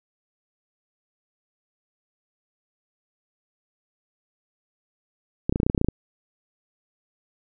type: clicks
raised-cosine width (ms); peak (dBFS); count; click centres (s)
3; -8; 12; 5.495 / 5.525 / 5.559 / 5.601 / 5.632 / 5.665 / 5.699 / 5.748 / 5.778 / 5.814 / 5.846 / 5.886
effects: none